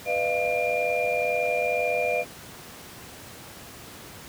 sine tone cluster, 496.5 / 606 / 688 / 2397 Hz, B4 / D#5 / F5 / D7, +9 / -46 / -26 / +35 cents, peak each -28 dBFS, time 0.05-2.25 s, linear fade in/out 50 ms, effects pink hiss -43 dBFS RMS until 4.28 s + high-pass 80 Hz 12 dB/octave

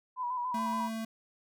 sine tone with vibrato, 987.8 Hz, B5, in tune, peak -31 dBFS, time 0.16-0.9 s, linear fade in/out 50 ms, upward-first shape square, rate 7 Hz, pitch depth 37 cents each way
square tone, 223.5 Hz, A3, 27 cents sharp, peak -35 dBFS, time 0.54-1.05 s, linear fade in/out 5 ms
effects none

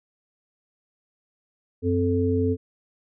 sine tone cluster, 94.5 / 259.9 / 437.8 Hz, F#2 / C4 / A4, +37 / -11 / -9 cents, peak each -24 dBFS, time 1.82-2.57 s, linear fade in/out 50 ms, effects none

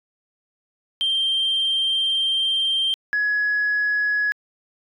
sine tone pair in turn, 3159 / 1682.1 Hz, G7 / G#6, +13 / +22 cents, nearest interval major seventh, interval 1091 cents, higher first, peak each -17 dBFS, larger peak neither, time 1.01-2.94 / 3.13-4.32 s, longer first, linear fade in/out 0 ms, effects tanh soft clip ceiling -15 dBFS

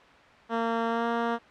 10% pulse tone with pitch glide, 229.4 to 233.3 Hz, A#3 to A#3, -28 to +2 cents, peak -17 dBFS, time 0.49-1.39 s, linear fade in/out 50 ms, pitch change +30 cents, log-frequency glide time 0.88-1.06 s, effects white hiss -52 dBFS RMS until 1.5 s + low-pass 2000 Hz 12 dB/octave

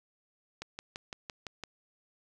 click train, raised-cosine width 0.2 ms, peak -22 dBFS, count 7, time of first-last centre 0.62-1.637 s, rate 5.9 Hz, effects none

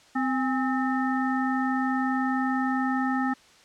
harmonic tone with a mistuned harmonic, 258.8 Hz, C4, 19 cents flat, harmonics 1 / 3 / 5 / 7, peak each -25 / -30 / -32 / -33 dBFS, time 0.15-3.34 s, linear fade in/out 10 ms, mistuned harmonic 3, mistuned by +80 cents, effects white hiss -55 dBFS RMS until 3.64 s + low-pass 6000 Hz 12 dB/octave

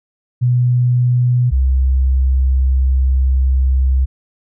sine tone pair in turn, 123.47 / 65.41 Hz, B2 / C2, 0 / 0 cents, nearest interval major seventh, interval 1100 cents, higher first, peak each -10 dBFS, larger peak neither, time 0.41-1.51 / 1.51-4.06 s, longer second, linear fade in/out 20 ms, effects none

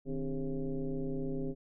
sine tone with frequency modulation, 123.1 Hz, B2, 5 cents flat, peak -32 dBFS, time 0.05-1.55 s, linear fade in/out 50 ms, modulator 139 Hz, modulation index 2.3, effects none

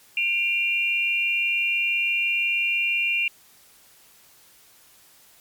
sine tone pair together, 2395 / 2769 Hz, D7 / F7, +33 / -15 cents, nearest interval minor third, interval 252 cents, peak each -23 dBFS, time 0.17-3.28 s, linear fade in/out 2 ms, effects white hiss -54 dBFS RMS until 5.4 s + MP3 96 kbps

